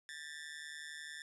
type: tone with amplitude modulation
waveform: sawtooth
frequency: 1769 Hz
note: A6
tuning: 9 cents sharp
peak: -38 dBFS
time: 0.09-1.22 s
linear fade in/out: 0 ms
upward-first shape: sine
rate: 151 Hz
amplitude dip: 90%
effects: resampled to 24000 Hz